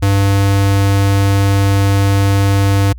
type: tone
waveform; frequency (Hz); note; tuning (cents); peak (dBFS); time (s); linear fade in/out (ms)
square; 99; G2; +18; -10; 0.02-2.93; 10
effects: added 60 Hz sine -28 dBFS peak until 2.98 s